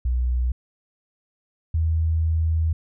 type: tone pair in turn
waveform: sine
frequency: 61.74 / 80.73 Hz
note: B1 / E2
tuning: 0 / -36 cents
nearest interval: perfect fourth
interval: 464 cents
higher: second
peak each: -19 / -18 dBFS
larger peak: second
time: 0.05-0.52 / 1.74-2.73 s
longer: second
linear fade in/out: 5 ms
effects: none